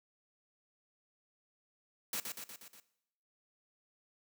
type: noise with echo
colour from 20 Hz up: white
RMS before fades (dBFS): -37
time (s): 2.13-2.2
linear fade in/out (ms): 2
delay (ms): 120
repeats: 5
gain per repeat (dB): -4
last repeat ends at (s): 2.8
effects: noise-tail reverb RT60 0.8 s tail -17 dB re dry + high-pass 100 Hz 12 dB/octave